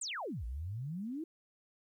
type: exponential two-way sweep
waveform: sine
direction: down then up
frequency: 8780 to 55 to 338.3 Hz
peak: -37 dBFS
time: 0.01-1.24 s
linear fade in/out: 5 ms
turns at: 0.45 s
effects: 12-bit